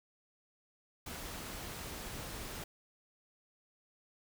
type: noise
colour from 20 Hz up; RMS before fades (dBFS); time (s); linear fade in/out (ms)
pink; -44; 1.06-2.64; 5
effects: none

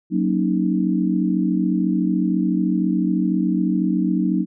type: chord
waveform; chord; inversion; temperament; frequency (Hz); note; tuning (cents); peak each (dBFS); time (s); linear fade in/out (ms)
sine; D# minor seventh; first; equal; 185 / 233.1 / 277.2 / 311.1; F#3 / A#3 / C#4 / D#4; 0 / 0 / 0 / 0; -20 / -24 / -25 / -22; 0.1-4.46; 50
effects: none

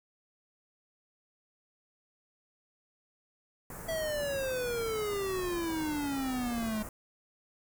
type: band-stop noise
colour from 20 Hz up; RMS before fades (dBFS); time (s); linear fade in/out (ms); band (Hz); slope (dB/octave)
pink; -43; 3.7-6.89; 2; 1800 to 7200; 24
type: exponential sweep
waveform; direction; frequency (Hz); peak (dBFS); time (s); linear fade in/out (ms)
square; down; 660 to 211.4; -32; 3.88-6.83; 10
effects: none

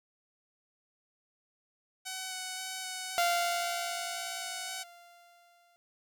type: tone with vibrato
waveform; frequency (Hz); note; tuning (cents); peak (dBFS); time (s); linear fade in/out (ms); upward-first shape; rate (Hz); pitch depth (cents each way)
5% pulse; 749; F#5; +21; -25; 2.05-4.84; 20; square; 1.9; 9
type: tone with exponential decay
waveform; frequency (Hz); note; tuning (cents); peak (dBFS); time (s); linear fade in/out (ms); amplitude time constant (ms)
sawtooth; 694; F5; -11; -21; 3.18-5.76; 0; 560
effects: none

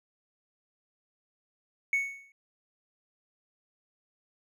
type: tone with exponential decay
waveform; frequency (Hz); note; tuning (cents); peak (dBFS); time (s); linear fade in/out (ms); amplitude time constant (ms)
triangle; 2217; C#7; 0; -19; 1.93-2.32; 2; 84
effects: tanh soft clip ceiling -19 dBFS

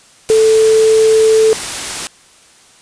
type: tone in noise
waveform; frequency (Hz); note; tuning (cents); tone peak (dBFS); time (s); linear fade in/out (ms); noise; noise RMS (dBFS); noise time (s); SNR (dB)
sine; 440; A4; 0; -6; 0.3-1.53; 0; white; -21; 0.29-2.07; +12
effects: white hiss -45 dBFS RMS until 2.81 s + resampled to 22050 Hz

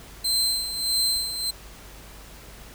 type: tone with tremolo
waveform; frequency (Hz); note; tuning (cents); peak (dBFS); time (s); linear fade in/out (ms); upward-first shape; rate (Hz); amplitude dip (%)
sawtooth; 4110; C8; -32; -17; 0.24-1.51; 10; sine; 1.6; 65
effects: added 50 Hz sine -46 dBFS peak until 2.74 s + pink hiss -46 dBFS RMS until 2.74 s

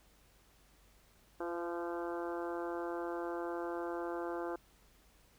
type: harmonic tone with a mistuned harmonic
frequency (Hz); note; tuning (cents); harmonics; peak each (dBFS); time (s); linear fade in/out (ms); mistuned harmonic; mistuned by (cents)
172; F3; -26; 2 / 3 / 4 / 5 / 6 / 7 / 8 / 9; -39 / -43 / -45 / -47 / -49 / -50 / -51 / -52; 1.4-4.56; 5; 3; -20
effects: added 49 Hz sine -67 dBFS peak until 5.38 s + pink hiss -67 dBFS RMS until 5.38 s

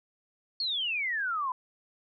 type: exponential sweep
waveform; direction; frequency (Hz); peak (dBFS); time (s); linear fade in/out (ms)
sine; down; 4428 to 987.8; -28; 0.6-1.52; 2
effects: none

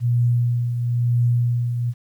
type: tone with tremolo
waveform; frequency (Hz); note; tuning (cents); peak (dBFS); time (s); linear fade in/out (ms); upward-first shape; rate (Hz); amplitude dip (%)
sine; 120.3; B2; -45; -14; 0-1.94; 50; triangle; 1; 55
effects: 9-bit

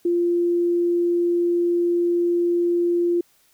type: tone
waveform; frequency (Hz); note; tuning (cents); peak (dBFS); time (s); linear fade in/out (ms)
sine; 346.7; F4; -13; -17; 0.05-3.21; 5
effects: white hiss -60 dBFS RMS until 3.53 s

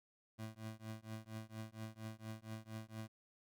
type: tone with tremolo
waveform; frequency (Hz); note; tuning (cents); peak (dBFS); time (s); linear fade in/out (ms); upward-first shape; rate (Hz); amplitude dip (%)
25% pulse; 110.1; A2; +2; -39; 0.38-3.08; 20; triangle; 4.3; 100
effects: none

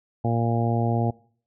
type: harmonic tone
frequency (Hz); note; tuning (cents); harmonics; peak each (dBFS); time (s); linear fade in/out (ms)
116.54; A#2; 0; 1 / 2 / 3 / 4 / 5 / 6 / 7; -23 / -27 / -31 / -32 / -34 / -30 / -32; 0.24-1.11; 10
effects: noise-tail reverb RT60 0.5 s tail -22 dB re dry

